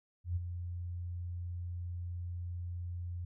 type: tone with ADSR envelope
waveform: sine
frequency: 87.7 Hz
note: F2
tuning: 8 cents sharp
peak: -29 dBFS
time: 0.24-3.25 s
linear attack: 120 ms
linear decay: 25 ms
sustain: -8 dB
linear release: 5 ms
effects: none